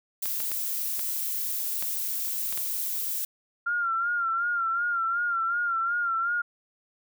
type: noise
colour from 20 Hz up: violet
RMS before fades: -30 dBFS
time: 0.22-3.25 s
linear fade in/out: 5 ms
type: clicks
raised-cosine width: 0.2 ms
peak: -19 dBFS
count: 7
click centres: 0.257 / 0.403 / 0.517 / 0.994 / 1.825 / 2.526 / 2.576 s
type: tone with vibrato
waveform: sine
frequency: 1385 Hz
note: F6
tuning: 15 cents flat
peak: -24 dBFS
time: 3.66-6.42 s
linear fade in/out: 10 ms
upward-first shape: sine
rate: 2.7 Hz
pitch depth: 60 cents each way
effects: none

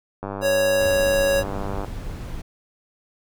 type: click train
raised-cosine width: 1 ms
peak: -16 dBFS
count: 161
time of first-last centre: 0.23-1.846 s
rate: 99 Hz
type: tone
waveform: square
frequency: 554.4 Hz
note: C#5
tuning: in tune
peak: -18 dBFS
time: 0.41-1.44 s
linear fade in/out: 50 ms
type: noise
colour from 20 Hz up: brown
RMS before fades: -31 dBFS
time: 0.8-2.42 s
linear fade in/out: 10 ms
effects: none

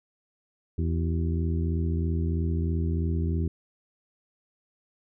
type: harmonic tone with a mistuned harmonic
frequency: 83.1 Hz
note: E2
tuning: 15 cents sharp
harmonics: 1 / 2 / 3 / 4 / 5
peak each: -25 / -31 / -35 / -37 / -39 dBFS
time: 0.78-3.48 s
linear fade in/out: 5 ms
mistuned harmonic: 5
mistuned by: -120 cents
effects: none

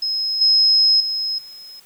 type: tone with level steps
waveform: sine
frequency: 5130 Hz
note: E8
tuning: 48 cents flat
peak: -19 / -11 / -20 / -36 dBFS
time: 0.02-1.8 s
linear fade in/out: 5 ms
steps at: 0.41 / 1 / 1.38 s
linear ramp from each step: 5 ms
effects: white hiss -51 dBFS RMS until 1.85 s

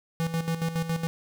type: tone with tremolo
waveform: square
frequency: 164.81 Hz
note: E3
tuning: in tune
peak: -25 dBFS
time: 0.2-1.07 s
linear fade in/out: 0 ms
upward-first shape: square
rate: 7.2 Hz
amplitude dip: 65%
effects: none

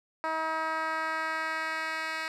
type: tone with band-pass filter sweep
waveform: 10% pulse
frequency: 318.9 Hz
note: D#4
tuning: 43 cents sharp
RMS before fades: -32 dBFS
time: 0.24-2.28 s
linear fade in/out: 0 ms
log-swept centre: 1000 to 2600 Hz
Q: 1.2
effects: none

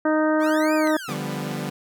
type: harmonic tone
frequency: 309.9 Hz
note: D#4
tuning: 7 cents flat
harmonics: 1 / 2 / 3 / 4 / 5 / 6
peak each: -20 / -22 / -29 / -29 / -29 / -36 dBFS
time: 0.05-0.97 s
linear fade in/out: 5 ms
type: linear two-way sweep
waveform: sawtooth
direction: up then down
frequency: 987.8 to 2509 to 987.8 Hz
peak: -29 dBFS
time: 0.39-1.17 s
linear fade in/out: 50 ms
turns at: 0.74 s
type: clicks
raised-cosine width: 0.2 ms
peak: -20 dBFS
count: 2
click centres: 0.873 / 1.515 s
type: chord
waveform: sawtooth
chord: G dominant seventh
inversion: second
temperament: equal with one note detuned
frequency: 146.83 / 174.61 / 197.93 / 246.9 Hz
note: D3 / F3 / G3 / B3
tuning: 0 / 0 / +17 / 0 cents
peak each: -27 / -30 / -28 / -29 dBFS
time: 1.08-1.7 s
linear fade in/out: 10 ms
effects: none

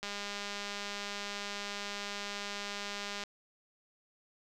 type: click train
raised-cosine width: 0.2 ms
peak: -22 dBFS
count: 652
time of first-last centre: 0.03-3.237 s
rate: 203 Hz
effects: none

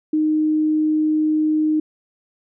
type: tone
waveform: sine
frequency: 308.8 Hz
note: D#4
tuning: 13 cents flat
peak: -15 dBFS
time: 0.13-1.8 s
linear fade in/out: 5 ms
effects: none

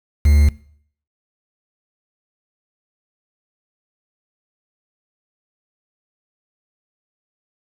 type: tone with quantisation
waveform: triangle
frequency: 73.2 Hz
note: D2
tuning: 5 cents flat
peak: -7 dBFS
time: 0.25-0.49 s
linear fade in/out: 5 ms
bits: 5
effects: noise-tail reverb RT60 0.6 s tail -21 dB re dry

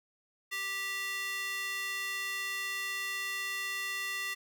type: tone with high-pass filter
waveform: square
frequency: 392 Hz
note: G4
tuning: in tune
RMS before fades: -36 dBFS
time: 0.51-4.35 s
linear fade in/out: 20 ms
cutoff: 2000 Hz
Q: 2.2
effects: none

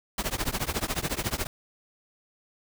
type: noise with tremolo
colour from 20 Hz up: pink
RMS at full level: -26 dBFS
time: 0.18-1.47 s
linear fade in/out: 2 ms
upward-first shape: triangle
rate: 14 Hz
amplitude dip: 100%
effects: none

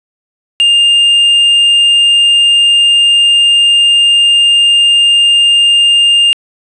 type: tone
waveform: triangle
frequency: 2809 Hz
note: F7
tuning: 9 cents sharp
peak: -3 dBFS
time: 0.6-6.33 s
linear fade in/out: 0 ms
effects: resampled to 22050 Hz

